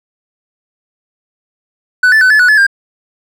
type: tone with pitch steps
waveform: triangle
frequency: 1495 / 1753 / 1509 / 1724 / 1473 / 1719 / 1599 Hz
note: F#6 / A6 / F#6 / A6 / F#6 / A6 / G6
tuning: +17 / -7 / +34 / -36 / -8 / -41 / +34 cents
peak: -3 dBFS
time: 2.03-2.667 s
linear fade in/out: 5 ms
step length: 91 ms
effects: none